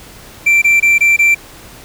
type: tone bursts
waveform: triangle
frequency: 2349 Hz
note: D7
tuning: in tune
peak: -5 dBFS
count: 5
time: 0.46-1.348 s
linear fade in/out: 10 ms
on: 160 ms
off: 22 ms
effects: pink hiss -37 dBFS RMS until 1.84 s